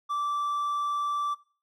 triangle tone, 1166 Hz, D6, 13 cents flat, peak -25 dBFS, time 0.09-1.35 s, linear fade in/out 20 ms, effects noise-tail reverb RT60 0.4 s tail -19 dB re dry

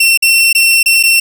sawtooth tone with dropouts, 2709 Hz, E7, 47 cents sharp, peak -3 dBFS, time 0-1.2 s, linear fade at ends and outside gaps 5 ms, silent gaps 0.175-0.223 / 0.529-0.549 / 0.83-0.859 / 1.029-1.035 s, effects none

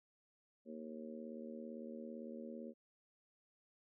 harmonic tone, 77.78 Hz, D#2, in tune, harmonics 3 / 4 / 5 / 6 / 7, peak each -48 / -56 / -54 / -56 / -53 dBFS, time 0.65-2.74 s, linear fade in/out 50 ms, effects none

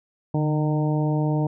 harmonic tone with a mistuned harmonic, 152.8 Hz, D#3, 31 cents flat, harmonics 1 / 2 / 3 / 4 / 5 / 6, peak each -21 / -26 / -32 / -32 / -35 / -35 dBFS, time 0.34-1.47 s, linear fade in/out 5 ms, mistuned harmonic 1, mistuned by -38 cents, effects none

